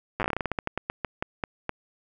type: slowing click train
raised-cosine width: 0.5 ms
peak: -12 dBFS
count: 21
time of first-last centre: 0.2-1.694 s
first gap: 8 ms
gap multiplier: 1.2
effects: none